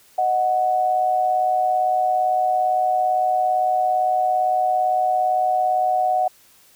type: tone pair together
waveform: sine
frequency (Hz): 622.3 / 740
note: D#5 / F#5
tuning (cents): 0 / 0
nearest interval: minor third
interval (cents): 300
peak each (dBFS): -24 / -17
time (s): 0.18-6.28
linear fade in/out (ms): 5
effects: white hiss -53 dBFS RMS until 6.75 s